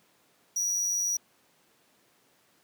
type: tone with amplitude modulation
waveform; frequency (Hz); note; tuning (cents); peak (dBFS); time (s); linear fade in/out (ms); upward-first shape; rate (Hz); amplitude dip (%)
square; 5800; F#8; -35; -24; 0.56-1.17; 5; sine; 187; 55
effects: pink hiss -65 dBFS RMS until 2.63 s + high-pass 200 Hz 12 dB/octave